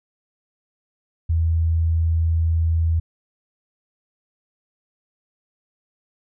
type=tone; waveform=sine; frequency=82 Hz; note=E2; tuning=9 cents flat; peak=-16 dBFS; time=1.29-3 s; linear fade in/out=10 ms; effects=none